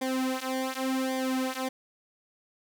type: tone with flanger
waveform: sawtooth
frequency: 261.1 Hz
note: C4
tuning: 3 cents flat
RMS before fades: -30 dBFS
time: 0.01-1.69 s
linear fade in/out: 10 ms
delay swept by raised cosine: 0.72 to 4.62 ms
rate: 0.88 Hz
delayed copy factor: -0.95
effects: none